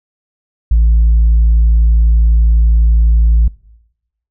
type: tone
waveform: sine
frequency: 56 Hz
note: A1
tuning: 31 cents sharp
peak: -4 dBFS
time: 0.71-3.48 s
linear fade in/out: 5 ms
effects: noise-tail reverb RT60 0.9 s tail -23 dB re dry + tanh soft clip ceiling -4 dBFS